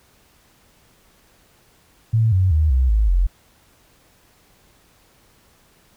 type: tone with pitch steps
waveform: sine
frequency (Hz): 112.1 / 93.18 / 77.46 / 64.38 / 53.52 / 44.49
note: A2 / F#2 / D#2 / C2 / A1 / F1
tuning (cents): +33 / +13 / -7 / -27 / -47 / +33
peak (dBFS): -13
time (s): 2.13-3.27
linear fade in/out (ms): 10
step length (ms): 190
effects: pink hiss -56 dBFS RMS until 5.96 s